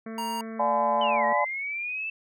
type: harmonic tone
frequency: 223.5 Hz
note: A3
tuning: 27 cents sharp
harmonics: 1 / 2 / 3 / 5 / 6 / 7 / 8 / 9 / 10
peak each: -35 / -41 / -45 / -49 / -51 / -52 / -53 / -54 / -55 dBFS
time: 0.06-1.33 s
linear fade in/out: 5 ms
type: tone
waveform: square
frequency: 939 Hz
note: A#5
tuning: 12 cents sharp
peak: -30 dBFS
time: 0.18-0.41 s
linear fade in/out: 2 ms
type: chord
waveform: sine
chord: D diminished seventh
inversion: none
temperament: just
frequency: 587.3 / 704.8 / 845.8 / 1014.9 Hz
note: D5 / F5 / Ab5 / Cb6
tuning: 0 / +16 / +31 / +47 cents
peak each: -27 / -30 / -26 / -26 dBFS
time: 0.59-1.45 s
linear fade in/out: 10 ms
type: linear two-way sweep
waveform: sine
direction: down then up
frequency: 3068 to 1880 to 2660 Hz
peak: -29 dBFS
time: 1.01-2.1 s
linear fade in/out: 5 ms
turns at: 1.25 s
effects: none